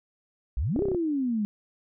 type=exponential two-way sweep; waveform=sine; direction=up then down; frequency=51.5 to 415.3 to 201.5 Hz; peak=-24 dBFS; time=0.57-1.45 s; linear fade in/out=0 ms; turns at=0.82 s
type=clicks; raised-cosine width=2 ms; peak=-18 dBFS; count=7; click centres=0.762 / 0.792 / 0.822 / 0.855 / 0.885 / 0.917 / 0.947 s
effects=none